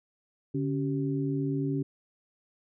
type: tone cluster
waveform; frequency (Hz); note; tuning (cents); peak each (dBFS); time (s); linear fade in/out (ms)
sine; 143.8 / 278 / 387.2; D3 / C#4 / G4; -36 / +5 / -21; -30 / -30 / -35; 0.54-1.83; 10
effects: none